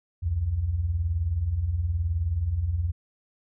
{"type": "beating tone pair", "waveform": "sine", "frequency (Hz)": [67.3, 86.3], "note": ["C2", "F2"], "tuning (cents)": [49, -20], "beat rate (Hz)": 19, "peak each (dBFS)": [-31, -24], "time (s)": [0.22, 2.92], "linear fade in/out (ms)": 20, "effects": []}